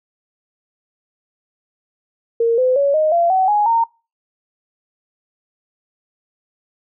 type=tone with pitch steps; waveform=sine; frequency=462.2 / 509.9 / 562.5 / 620.5 / 684.6 / 755.2 / 833.1 / 919.1 Hz; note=A#4 / C5 / C#5 / D#5 / F5 / F#5 / G#5 / A#5; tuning=-15 / -45 / +25 / -5 / -35 / +35 / +5 / -25 cents; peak=-12 dBFS; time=2.4-3.84 s; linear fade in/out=5 ms; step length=180 ms; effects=noise-tail reverb RT60 0.3 s tail -24 dB re dry